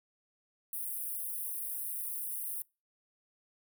white high-pass noise, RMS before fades -38 dBFS, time 0.73-2.62 s, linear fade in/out 2 ms, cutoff 9100 Hz, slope 96 dB/octave, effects noise-tail reverb RT60 0.3 s tail -26 dB re dry

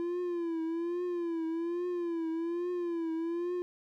triangle tone with vibrato, 340 Hz, F4, 46 cents flat, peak -29 dBFS, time 0-3.62 s, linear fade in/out 0 ms, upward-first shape triangle, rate 1.2 Hz, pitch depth 95 cents each way, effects none

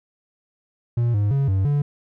triangle tone with pitch steps, 118.8 / 102.8 / 138.1 / 96.1 / 144.5 Hz, A#2 / G#2 / C#3 / G2 / D3, +33 / -17 / -6 / -34 / -28 cents, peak -15 dBFS, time 0.97-1.82 s, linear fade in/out 5 ms, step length 170 ms, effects none

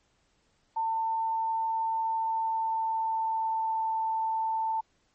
sine tone with pitch glide, 897 to 889.8 Hz, A5 to A5, +33 to +19 cents, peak -26 dBFS, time 0.76-4.81 s, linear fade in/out 10 ms, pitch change -14 cents, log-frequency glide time 2.01-3.81 s, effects pink hiss -70 dBFS RMS until 5.14 s + MP3 32 kbps

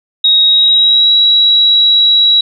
sine tone with pitch glide, 3784 to 3884 Hz, A#7 to B7, +25 to -30 cents, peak -5 dBFS, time 0.24-2.41 s, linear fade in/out 5 ms, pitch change +45 cents, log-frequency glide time 0.45-1.13 s, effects none

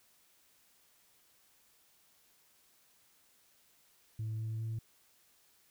sine tone with pitch steps, 109.9 / 110.98 / 112.08 Hz, A2 / A2 / A2, -2 / +15 / +32 cents, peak -33 dBFS, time 4.19-4.79 s, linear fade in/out 5 ms, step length 200 ms, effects tanh soft clip ceiling -33 dBFS + white hiss -68 dBFS RMS until 5.7 s

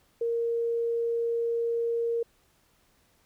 sine tone, 465.5 Hz, A#4, 2 cents flat, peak -25 dBFS, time 0.21-2.23 s, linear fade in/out 5 ms, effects pink hiss -66 dBFS RMS until 3.25 s

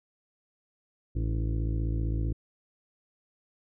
harmonic tone with a mistuned harmonic, 55.5 Hz, A1, 16 cents sharp, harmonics 1 / 2 / 3 / 4 / 5 / 6 / 7 / 8 / 9, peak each -28 / -31 / -41 / -47 / -40 / -41 / -52 / -53 / -53 dBFS, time 1.15-2.33 s, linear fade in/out 10 ms, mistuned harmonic 5, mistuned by +57 cents, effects none

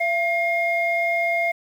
sine tone pair together, 679.1 / 2135 Hz, F5 / C7, -49 / +34 cents, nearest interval octave + minor sixth, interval 1983 cents, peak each -21 dBFS, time 0-1.52 s, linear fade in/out 10 ms, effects tanh soft clip ceiling -12 dBFS + 8-bit

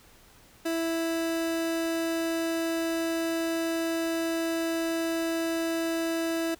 30% pulse tone, 329.6 Hz, E4, in tune, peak -24 dBFS, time 0.65-6.55 s, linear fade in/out 10 ms, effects pink hiss -56 dBFS RMS until 6.59 s

